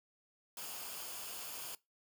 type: noise with comb filter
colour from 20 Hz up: white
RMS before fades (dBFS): -45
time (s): 0.57-1.75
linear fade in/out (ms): 2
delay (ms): 0.51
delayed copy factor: -0.5
effects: noise-tail reverb RT60 0.2 s tail -21 dB re dry